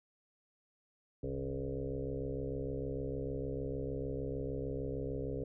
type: tone with frequency modulation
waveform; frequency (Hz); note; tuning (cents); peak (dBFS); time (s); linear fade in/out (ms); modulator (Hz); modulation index
sine; 277.8; C#4; +4; -35; 1.23-5.44; 5; 66.6; 3.7
effects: none